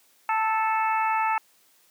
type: harmonic tone with a mistuned harmonic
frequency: 438.3 Hz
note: A4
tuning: 7 cents flat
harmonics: 2 / 3 / 4 / 5 / 6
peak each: -23 / -28 / -34 / -34 / -34 dBFS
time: 0.29-1.38 s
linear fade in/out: 2 ms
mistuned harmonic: 2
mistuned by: +16 cents
effects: white hiss -61 dBFS RMS until 1.9 s + high-pass 200 Hz 12 dB/octave